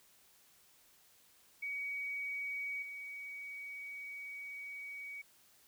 sine tone with level steps, 2258 Hz, C#7, 31 cents sharp, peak -37 / -43 dBFS, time 1.62-5.22 s, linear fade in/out 10 ms, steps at 2.82 s, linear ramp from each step 5 ms, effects white hiss -66 dBFS RMS until 5.67 s

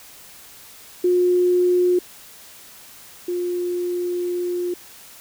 sine tone pair in turn, 358.5 / 354.2 Hz, F4 / F4, +45 / +24 cents, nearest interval unison, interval 21 cents, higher first, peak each -14 / -21 dBFS, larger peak first, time 1.04-1.99 / 3.28-4.74 s, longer second, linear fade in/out 5 ms, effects white hiss -44 dBFS RMS until 5.2 s

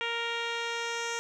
10% pulse tone with low-pass filter sweep, 466.2 Hz, A#4, in tune, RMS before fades -33 dBFS, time 0.01-1.19 s, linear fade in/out 0 ms, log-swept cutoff 3100 to 6100 Hz, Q 2.3, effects none

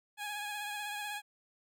15% pulse tone with vibrato, 830.6 Hz, G#5, in tune, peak -31 dBFS, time 0.17-1.22 s, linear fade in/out 50 ms, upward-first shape triangle, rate 16 Hz, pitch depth 37 cents each way, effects none

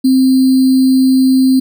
sine tone with sample-and-hold, 261.7 Hz, C4, in tune, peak -6 dBFS, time 0.04-1.6 s, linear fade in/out 10 ms, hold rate 4410 Hz, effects none

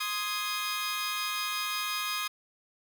15% pulse chord, Ab major, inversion first, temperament equal, 1046.5 / 1244.5 / 1661.2 Hz, C6 / Eb6 / Ab6, 0 / 0 / 0 cents, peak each -31 / -26 / -31 dBFS, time 0-2.28 s, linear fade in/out 10 ms, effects none

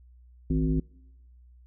sine tone with frequency modulation, 160.1 Hz, D#3, 50 cents sharp, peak -22 dBFS, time 0.5-0.8 s, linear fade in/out 5 ms, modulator 102 Hz, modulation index 1.4, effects noise-tail reverb RT60 1.0 s tail -26 dB re dry + added 61 Hz sine -51 dBFS peak until 1.66 s

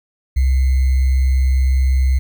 sine tone with sample-and-hold, 65.41 Hz, C2, in tune, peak -11 dBFS, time 0.36-2.19 s, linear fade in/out 10 ms, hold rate 2100 Hz, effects none

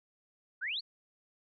sine exponential sweep, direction up, 1407 to 4631 Hz, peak -33 dBFS, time 0.61-0.81 s, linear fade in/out 20 ms, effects none

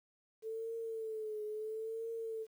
sine tone with vibrato, 440.3 Hz, A4, 1 cent sharp, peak -38 dBFS, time 0.42-2.47 s, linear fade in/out 50 ms, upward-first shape triangle, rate 0.74 Hz, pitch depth 70 cents each way, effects 11-bit

